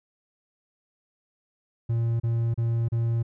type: tone bursts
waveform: triangle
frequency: 115.9 Hz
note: A#2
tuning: 10 cents flat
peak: -20 dBFS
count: 4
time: 1.89-3.229 s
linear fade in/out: 10 ms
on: 310 ms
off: 33 ms
effects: none